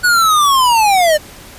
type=linear sweep; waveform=square; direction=down; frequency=1482 to 587.3 Hz; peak=-9 dBFS; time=0.03-1.18 s; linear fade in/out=20 ms; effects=pink hiss -36 dBFS RMS until 1.58 s + resampled to 32000 Hz